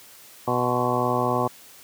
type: harmonic tone with a mistuned harmonic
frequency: 123.47 Hz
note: B2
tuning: in tune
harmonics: 1 / 2 / 3 / 4 / 5 / 6 / 7 / 8 / 9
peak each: -29 / -29 / -29 / -29 / -29 / -29 / -29 / -29 / -29 dBFS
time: 0.47-1.48 s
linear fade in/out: 10 ms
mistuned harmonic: 8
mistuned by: +74 cents
effects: white hiss -48 dBFS RMS until 1.83 s + high-pass 80 Hz 12 dB/octave